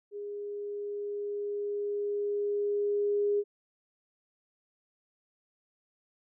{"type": "tone with level ramp", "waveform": "sine", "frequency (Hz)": 409.9, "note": "G#4", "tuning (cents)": -23, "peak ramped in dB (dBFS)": [-36, -24], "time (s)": [0.11, 3.44], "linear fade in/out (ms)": 50, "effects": []}